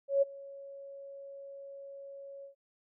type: tone with ADSR envelope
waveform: sine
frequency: 554.4 Hz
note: C#5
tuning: in tune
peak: -21 dBFS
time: 0.08-2.55 s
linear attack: 140 ms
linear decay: 18 ms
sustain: -23 dB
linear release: 110 ms
effects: none